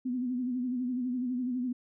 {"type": "tone with vibrato", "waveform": "sine", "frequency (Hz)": 250, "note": "B3", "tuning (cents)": 21, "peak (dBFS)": -29, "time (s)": [0.05, 1.73], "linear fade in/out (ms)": 10, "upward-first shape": "sine", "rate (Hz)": 12, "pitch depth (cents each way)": 62, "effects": []}